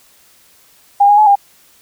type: tone with pitch steps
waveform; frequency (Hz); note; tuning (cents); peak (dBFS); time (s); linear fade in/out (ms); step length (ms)
sine; 807 / 823 / 852 / 804; G#5 / G#5 / G#5 / G5; -50 / -16 / +44 / +44; -5; 1-1.356; 10; 89
effects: white hiss -49 dBFS RMS until 1.81 s